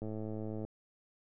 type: click train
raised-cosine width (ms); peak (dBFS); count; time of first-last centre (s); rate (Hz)
2; -28; 69; 0.02-0.65; 108
effects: none